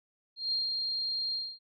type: tone with ADSR envelope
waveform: sine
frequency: 4210 Hz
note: C8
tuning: 10 cents sharp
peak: -27 dBFS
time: 0.36-1.59 s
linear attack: 160 ms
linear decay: 160 ms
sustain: -3 dB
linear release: 250 ms
effects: none